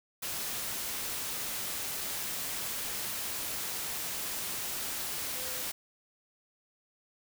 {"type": "tone in noise", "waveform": "sine", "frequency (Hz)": 510, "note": "C5", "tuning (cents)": -44, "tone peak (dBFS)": -47, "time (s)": [5.35, 5.62], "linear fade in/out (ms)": 10, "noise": "white", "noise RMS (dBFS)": -36, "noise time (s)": [0.22, 5.72], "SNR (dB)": -14, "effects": []}